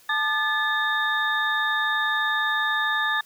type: tone cluster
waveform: sine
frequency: 873 / 1204 / 1736 / 3673 Hz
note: A5 / D6 / A6 / A#7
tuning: -14 / +43 / -24 / -26 cents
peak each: -30 / -28 / -23 / -30 dBFS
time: 0.09-3.21 s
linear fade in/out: 5 ms
effects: white hiss -54 dBFS RMS until 3.25 s